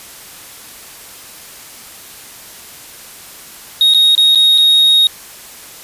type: tone with dropouts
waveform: triangle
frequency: 3749 Hz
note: A#7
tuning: 9 cents sharp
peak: -5 dBFS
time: 3.81-5.07 s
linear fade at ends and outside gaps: 1 ms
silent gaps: 3.938-3.946 / 4.151-4.178 / 4.349-4.356 / 4.578-4.582 s
effects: white hiss -35 dBFS RMS until 5.83 s + resampled to 32000 Hz